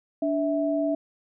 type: tone pair together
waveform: sine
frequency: 291.2 / 653 Hz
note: D4 / E5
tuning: -15 / -17 cents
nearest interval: octave + major second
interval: 1398 cents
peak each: -25 dBFS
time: 0.22-0.95 s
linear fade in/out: 5 ms
effects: none